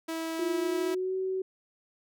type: tone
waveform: sawtooth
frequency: 325.6 Hz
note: E4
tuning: 21 cents flat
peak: -28 dBFS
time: 0.08-0.95 s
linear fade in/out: 10 ms
type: tone with pitch glide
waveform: sine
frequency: 350 to 377.3 Hz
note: F4 to F#4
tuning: +4 to +34 cents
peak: -28 dBFS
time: 0.39-1.42 s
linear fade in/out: 5 ms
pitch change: +130 cents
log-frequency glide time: 0.55-1.15 s
effects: none